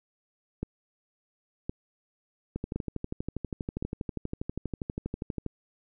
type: two click trains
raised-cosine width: 3 ms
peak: -19 / -18 dBFS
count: 37 / 4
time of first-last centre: 2.56-5.463 / 0.63-3.825 s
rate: 12.4 / 0.939 Hz
effects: none